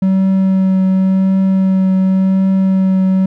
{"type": "tone with vibrato", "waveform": "triangle", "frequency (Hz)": 190, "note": "F#3", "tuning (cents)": 46, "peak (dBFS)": -7, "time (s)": [0.02, 3.26], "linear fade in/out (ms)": 5, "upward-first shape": "triangle", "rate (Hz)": 0.91, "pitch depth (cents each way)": 14, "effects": []}